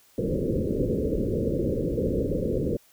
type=low-pass noise; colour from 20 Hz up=white; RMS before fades=-26 dBFS; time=0.18-2.77 s; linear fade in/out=5 ms; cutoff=540 Hz; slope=96 dB/octave; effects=white hiss -59 dBFS RMS until 2.92 s